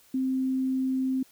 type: tone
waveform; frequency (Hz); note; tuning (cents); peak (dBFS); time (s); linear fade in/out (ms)
sine; 261.6; C4; 0; -24; 0.14-1.23; 5
effects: white hiss -59 dBFS RMS until 1.31 s